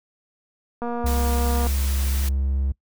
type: click train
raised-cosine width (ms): 1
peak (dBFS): -16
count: 203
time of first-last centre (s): 0.82-1.669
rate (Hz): 238
type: tone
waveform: triangle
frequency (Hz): 67.8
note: C#2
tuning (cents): -38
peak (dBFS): -18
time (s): 1.04-2.72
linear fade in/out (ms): 5
type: noise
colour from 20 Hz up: white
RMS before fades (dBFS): -33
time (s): 1.06-2.29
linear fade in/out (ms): 5
effects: noise-tail reverb RT60 0.1 s tail -22 dB re dry